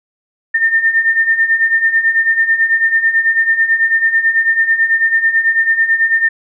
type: beating tone pair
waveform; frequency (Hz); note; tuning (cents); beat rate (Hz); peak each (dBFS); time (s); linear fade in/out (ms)
sine; 1804 / 1813.1; A6 / A#6; +43 / -49; 9.1; -16 / -11; 0.54-6.29; 10
effects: none